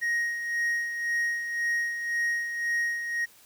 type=tone with tremolo; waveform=triangle; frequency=1877 Hz; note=A#6; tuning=11 cents sharp; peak=-22 dBFS; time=0.01-3.26 s; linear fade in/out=20 ms; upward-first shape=sine; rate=1.9 Hz; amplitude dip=55%; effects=white hiss -56 dBFS RMS until 3.45 s